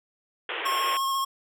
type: band-pass noise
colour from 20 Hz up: white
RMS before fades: -32 dBFS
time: 0.49-0.97 s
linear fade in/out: 2 ms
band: 330 to 3300 Hz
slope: 96 dB/octave
type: tone with vibrato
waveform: square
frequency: 1082 Hz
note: C#6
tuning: 42 cents flat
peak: -25 dBFS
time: 0.65-1.25 s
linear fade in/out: 10 ms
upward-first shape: square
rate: 14 Hz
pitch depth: 14 cents each way
effects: none